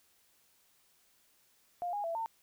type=tone with pitch steps; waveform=sine; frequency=704 / 821 / 668 / 904 Hz; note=F5 / G#5 / E5 / A5; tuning=+14 / -20 / +23 / +47 cents; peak=-33 dBFS; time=1.82-2.26 s; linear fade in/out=0 ms; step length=110 ms; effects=white hiss -69 dBFS RMS until 2.42 s